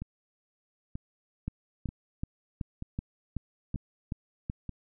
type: two click trains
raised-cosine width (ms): 5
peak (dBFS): -20 / -24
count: 9 / 6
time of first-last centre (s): 1.48-4.499 / 0.02-4.693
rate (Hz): 2.65 / 1.07
effects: none